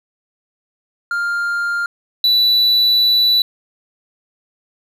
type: tone pair in turn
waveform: triangle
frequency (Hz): 1400 / 3960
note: F6 / B7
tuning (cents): +4 / +4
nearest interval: octave + tritone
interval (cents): 1800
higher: second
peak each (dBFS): -15 / -9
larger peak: second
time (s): 1.11-1.86 / 2.24-3.42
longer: second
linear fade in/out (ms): 2
effects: none

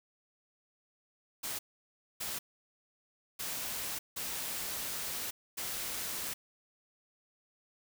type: noise bursts at uneven times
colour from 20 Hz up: white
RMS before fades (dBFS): -38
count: 5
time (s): 1.43-1.59 / 2.2-2.39 / 3.39-3.99 / 4.16-5.31 / 5.57-6.34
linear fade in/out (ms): 10
effects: none

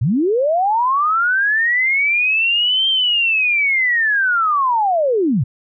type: linear two-way sweep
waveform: sine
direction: up then down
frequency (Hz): 98 to 3173 to 103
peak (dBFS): -13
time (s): 0.01-5.44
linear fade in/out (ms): 10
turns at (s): 2.88
effects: none

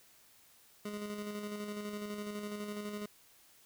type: tone with tremolo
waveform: 25% pulse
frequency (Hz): 207.7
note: G#3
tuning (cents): 0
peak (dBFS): -34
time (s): 0.85-3.06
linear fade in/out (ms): 5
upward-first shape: square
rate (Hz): 12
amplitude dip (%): 35
effects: white hiss -63 dBFS RMS until 3.65 s

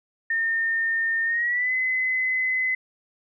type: tone with pitch glide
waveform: sine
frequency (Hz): 1820 to 2031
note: A#6 to B6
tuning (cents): -42 to +48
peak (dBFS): -21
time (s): 0.3-2.75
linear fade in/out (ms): 5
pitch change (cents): +190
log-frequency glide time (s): 1.25-1.73
effects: none

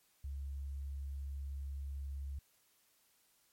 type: tone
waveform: sine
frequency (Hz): 69.3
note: C#2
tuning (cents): 0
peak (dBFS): -39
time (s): 0.24-2.39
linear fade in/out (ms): 5
effects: white hiss -72 dBFS RMS until 3.52 s + MP3 64 kbps

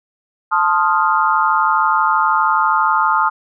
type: chord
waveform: sine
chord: F dominant seventh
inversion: first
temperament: equal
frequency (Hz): 880 / 1046.5 / 1244.5 / 1396.9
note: A5 / C6 / Eb6 / F6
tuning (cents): 0 / 0 / 0 / 0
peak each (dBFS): -17 / -19 / -16 / -19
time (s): 0.51-3.3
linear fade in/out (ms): 20
effects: none

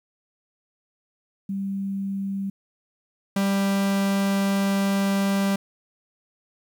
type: tone pair in turn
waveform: sine / 45% pulse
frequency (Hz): 196 / 196.96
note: G3 / G3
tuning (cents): 0 / +8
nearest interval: unison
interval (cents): 8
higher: second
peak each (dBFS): -25 / -20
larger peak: second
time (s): 1.49-2.5 / 3.36-5.56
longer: second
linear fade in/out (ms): 5
effects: 10-bit

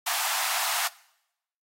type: high-pass noise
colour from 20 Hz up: pink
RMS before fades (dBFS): -27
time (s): 0.06-0.88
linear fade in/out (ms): 10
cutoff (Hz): 660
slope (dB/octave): 96
effects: noise-tail reverb RT60 0.8 s tail -22 dB re dry + AAC 48 kbps

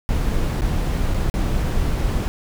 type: noise with dropouts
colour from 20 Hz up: brown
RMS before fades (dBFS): -20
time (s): 0.09-2.28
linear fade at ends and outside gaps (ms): 0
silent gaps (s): 0.609-0.619 / 1.139-1.144 / 1.299-1.34
effects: none

